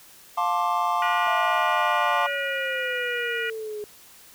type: chord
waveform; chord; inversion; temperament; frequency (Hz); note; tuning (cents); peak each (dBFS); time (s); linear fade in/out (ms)
triangle; D minor seventh; first; just; 704.8 / 881 / 1057.2 / 1174.7; F5 / A5 / C6 / D6; +16 / +2 / +18 / 0; -25; 0.37-2.27; 10
type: harmonic tone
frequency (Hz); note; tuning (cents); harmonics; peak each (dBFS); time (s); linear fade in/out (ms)
482.3; B4; -41; 3 / 4 / 5 / 6; -29 / -31 / -33 / -35; 1.02-3.5; 2
type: linear sweep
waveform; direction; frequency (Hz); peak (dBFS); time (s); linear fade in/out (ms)
sine; down; 666 to 415.3; -30; 1.27-3.84; 0
effects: white hiss -50 dBFS RMS until 4.34 s